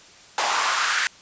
pink noise with high-pass filter sweep, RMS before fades -22 dBFS, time 0.38-1.07 s, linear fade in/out 0 ms, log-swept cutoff 790 to 1700 Hz, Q 2.9, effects white hiss -48 dBFS RMS until 1.21 s + resampled to 16000 Hz

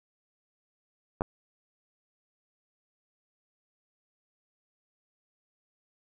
clicks, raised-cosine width 1 ms, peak -15 dBFS, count 2, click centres 1.209 / 1.219 s, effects none

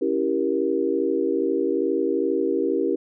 sine chord, C# diminished seventh, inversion none, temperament equal with one note detuned, 277.2 / 329.6 / 392 / 472.7 Hz, C#4 / E4 / G4 / Bb4, 0 / 0 / 0 / +24 cents, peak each -27 / -25 / -24 / -26 dBFS, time 0.01-2.96 s, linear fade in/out 10 ms, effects none

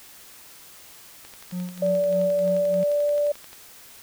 click train, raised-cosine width 0.2 ms, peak -26 dBFS, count 27, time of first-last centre 1.25-3.531 s, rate 11.4 Hz
triangle tone with tremolo, 180 Hz, F#3, 47 cents flat, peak -24 dBFS, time 1.52-2.84 s, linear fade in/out 10 ms, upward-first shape sine, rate 3.3 Hz, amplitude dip 80%
sine tone with pitch glide, 579 to 584.7 Hz, D5 to D5, -25 to -8 cents, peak -19 dBFS, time 1.82-3.32 s, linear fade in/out 5 ms, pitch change +17 cents, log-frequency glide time 2.3-3.07 s
effects white hiss -47 dBFS RMS until 4.02 s

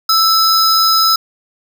square tone pair together, 1318.5 / 5052 Hz, E6 / D#8, 0 / +26 cents, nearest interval octave + major seventh, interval 2326 cents, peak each -13 / -12 dBFS, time 0.09-1.16 s, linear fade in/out 5 ms, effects none

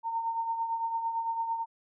sine tone with tremolo, 914 Hz, A#5, 34 cents flat, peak -26 dBFS, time 0.03-1.66 s, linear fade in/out 50 ms, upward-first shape triangle, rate 8.9 Hz, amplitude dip 60%, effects none

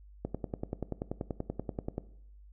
click train, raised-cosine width 2 ms, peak -20 dBFS, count 19, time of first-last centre 0.25-1.981 s, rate 10.4 Hz, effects noise-tail reverb RT60 0.7 s tail -18 dB re dry + added 50 Hz sine -51 dBFS peak until 2.52 s

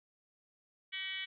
sine tone with frequency modulation, 2632 Hz, E7, 3 cents flat, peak -37 dBFS, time 0.92-1.26 s, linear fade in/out 20 ms, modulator 365 Hz, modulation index 2.3, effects none

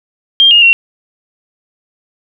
sine tone with pitch steps, 3197 / 2844 / 2737 Hz, G7 / F7 / F7, +33 / +31 / -36 cents, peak -3 dBFS, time 0.4-0.73 s, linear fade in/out 0 ms, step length 110 ms, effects none

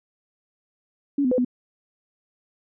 sine tone with pitch steps, 282.8 / 252.3 / 505 / 248.3 Hz, C#4 / B3 / B4 / B3, +35 / +37 / +39 / +9 cents, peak -18 dBFS, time 1.18-1.448 s, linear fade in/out 5 ms, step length 67 ms, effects none

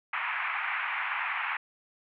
white band-pass noise, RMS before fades -32 dBFS, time 0.13-1.57 s, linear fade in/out 5 ms, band 830 to 2500 Hz, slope 48 dB/octave, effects none

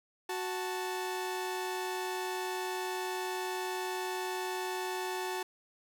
sawtooth tone pair together, 370 / 880 Hz, F#4 / A5, 0 / 0 cents, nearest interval octave + minor third, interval 1500 cents, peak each -32 / -34 dBFS, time 0.29-5.43 s, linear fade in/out 5 ms, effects none

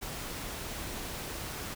pink noise, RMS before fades -39 dBFS, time 0.01-1.75 s, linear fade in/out 20 ms, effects none

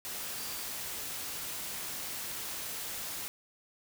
sine tone in noise, 4699 Hz, D8, in tune, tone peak -48 dBFS, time 0.38-0.63 s, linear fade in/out 0 ms, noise white, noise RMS -39 dBFS, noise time 0.05-3.28 s, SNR -12 dB, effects none

